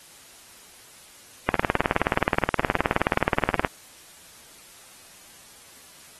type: click train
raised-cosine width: 0.5 ms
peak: -4 dBFS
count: 42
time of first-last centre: 1.49-3.648 s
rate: 19 Hz
effects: white hiss -49 dBFS RMS until 6.19 s + AAC 32 kbps